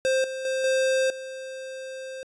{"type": "tone with level steps", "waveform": "square", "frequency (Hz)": 525, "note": "C5", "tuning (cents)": 6, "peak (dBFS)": [-21, -31, -25, -21, -35], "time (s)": [0.05, 2.23], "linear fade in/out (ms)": 0, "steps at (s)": [0.24, 0.45, 0.64, 1.1], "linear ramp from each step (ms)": 2, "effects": ["resampled to 22050 Hz"]}